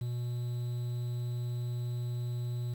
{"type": "tone with quantisation", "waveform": "triangle", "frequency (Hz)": 121.2, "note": "B2", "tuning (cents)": -32, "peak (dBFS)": -30, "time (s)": [0.01, 2.74], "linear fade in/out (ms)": 5, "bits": 9, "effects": []}